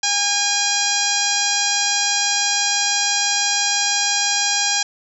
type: harmonic tone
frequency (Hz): 814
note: G#5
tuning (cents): -35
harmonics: 1 / 2 / 3 / 4 / 5 / 6 / 7 / 8 / 9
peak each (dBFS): -26 / -26 / -27 / -26 / -26 / -25 / -22 / -28 / -26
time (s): 0.03-4.83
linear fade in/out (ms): 5
effects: none